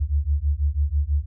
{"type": "beating tone pair", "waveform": "sine", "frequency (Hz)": [69.7, 75.8], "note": ["C#2", "D#2"], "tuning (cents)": [10, -45], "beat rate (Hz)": 6.1, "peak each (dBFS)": -22, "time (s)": [0, 1.26], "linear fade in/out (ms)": 20, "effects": []}